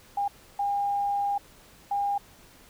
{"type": "tone bursts at uneven times", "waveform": "sine", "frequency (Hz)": 807, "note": "G#5", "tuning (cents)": -50, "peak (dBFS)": -24, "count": 3, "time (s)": [[0.17, 0.28], [0.59, 1.38], [1.91, 2.18]], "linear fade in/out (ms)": 5, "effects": ["pink hiss -54 dBFS RMS until 2.69 s"]}